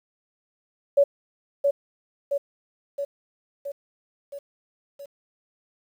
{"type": "tone with echo", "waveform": "sine", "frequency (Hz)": 564, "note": "C#5", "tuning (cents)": 30, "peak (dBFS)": -13, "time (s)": [0.97, 1.04], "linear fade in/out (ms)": 10, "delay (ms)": 670, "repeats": 6, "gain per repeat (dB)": -4, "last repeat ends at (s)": 5.06, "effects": ["9-bit"]}